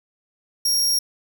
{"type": "tone", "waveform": "sawtooth", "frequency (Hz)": 5588, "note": "F8", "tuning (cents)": 0, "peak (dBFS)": -15, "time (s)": [0.65, 0.99], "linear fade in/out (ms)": 5, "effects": []}